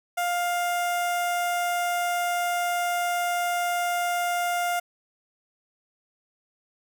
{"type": "tone with notch filter", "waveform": "sawtooth", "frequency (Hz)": 703, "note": "F5", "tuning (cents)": 11, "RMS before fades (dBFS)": -26, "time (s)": [0.17, 4.8], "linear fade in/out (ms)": 10, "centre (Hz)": 4300, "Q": 1.5, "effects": []}